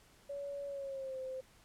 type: tone with pitch glide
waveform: sine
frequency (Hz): 565 to 521.1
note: C#5 to C5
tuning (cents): +33 to -7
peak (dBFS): -39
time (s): 0.29-1.41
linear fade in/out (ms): 10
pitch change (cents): -140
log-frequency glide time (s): 0.67-1.19
effects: pink hiss -64 dBFS RMS until 1.64 s + low-pass 12000 Hz 12 dB/octave